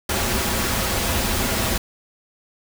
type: noise with comb filter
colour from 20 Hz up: pink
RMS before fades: -22 dBFS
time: 0.09-1.78 s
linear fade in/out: 5 ms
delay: 6.7 ms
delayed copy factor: -0.5
effects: none